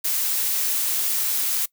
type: noise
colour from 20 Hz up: blue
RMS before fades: -23 dBFS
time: 0.04-1.66 s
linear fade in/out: 10 ms
effects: noise-tail reverb RT60 0.1 s tail -22 dB re dry